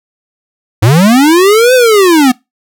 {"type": "linear two-way sweep", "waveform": "square", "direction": "up then down", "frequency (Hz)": [98, 519, 242.1], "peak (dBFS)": -4, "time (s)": [0.82, 2.32], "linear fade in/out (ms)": 10, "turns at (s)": 1.74, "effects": ["noise-tail reverb RT60 0.2 s tail -23 dB re dry"]}